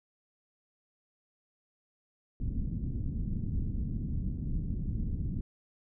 pink low-pass noise, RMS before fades -33 dBFS, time 2.4-5.41 s, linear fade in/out 2 ms, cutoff 230 Hz, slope 24 dB/octave, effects none

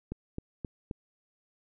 click train, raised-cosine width 3 ms, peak -22 dBFS, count 4, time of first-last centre 0.12-0.912 s, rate 3.79 Hz, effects none

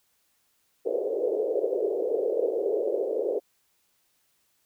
white band-pass noise, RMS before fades -27 dBFS, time 0.85-3.4 s, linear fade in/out 20 ms, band 390 to 520 Hz, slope 48 dB/octave, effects white hiss -70 dBFS RMS until 4.65 s

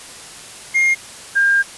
triangle / sine tone pair in turn, 2128 / 1604.4 Hz, C7 / G6, +29 / +40 cents, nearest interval perfect fourth, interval 489 cents, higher first, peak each -10 / -11 dBFS, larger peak first, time 0.74-0.95 / 1.35-1.63 s, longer second, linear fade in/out 20 ms, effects white hiss -36 dBFS RMS until 1.77 s + resampled to 24000 Hz

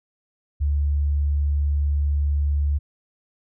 sine tone, 72.3 Hz, D2, 27 cents flat, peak -18 dBFS, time 0.6-2.79 s, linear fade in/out 20 ms, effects none

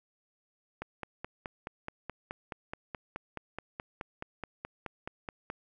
click train, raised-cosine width 0.5 ms, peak -22 dBFS, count 23, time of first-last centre 0.82-5.501 s, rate 4.7 Hz, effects none

